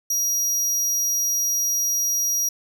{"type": "tone", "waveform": "40% pulse", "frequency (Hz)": 5740, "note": "F8", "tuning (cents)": 47, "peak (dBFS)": -19, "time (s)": [0.1, 2.49], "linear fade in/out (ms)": 5, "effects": []}